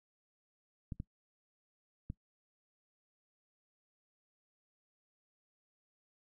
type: clicks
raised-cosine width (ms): 5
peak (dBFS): -28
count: 3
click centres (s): 0.922 / 1.001 / 2.101
effects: noise-tail reverb RT60 0.1 s tail -21 dB re dry